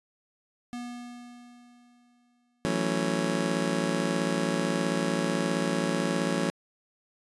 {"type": "tone with exponential decay", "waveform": "square", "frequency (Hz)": 242.4, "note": "B3", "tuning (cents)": -32, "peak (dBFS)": -34, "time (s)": [0.73, 2.76], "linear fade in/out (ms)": 0, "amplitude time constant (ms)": 440}
{"type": "chord", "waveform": "25% pulse", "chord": "F# minor seventh", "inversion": "third", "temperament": "just", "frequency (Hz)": [166.5, 185, 222, 277.5], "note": ["E3", "F#3", "A3", "C#4"], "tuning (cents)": [18, 0, 16, 2], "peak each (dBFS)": -28, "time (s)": [2.65, 6.5], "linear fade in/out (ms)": 0}
{"effects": ["resampled to 24000 Hz"]}